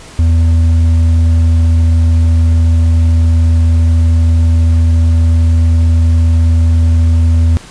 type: tone with hard clipping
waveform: sine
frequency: 82.41 Hz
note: E2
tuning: in tune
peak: -7 dBFS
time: 0.19-7.57 s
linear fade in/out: 0 ms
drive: 4 dB
effects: pink hiss -34 dBFS RMS until 7.7 s + resampled to 22050 Hz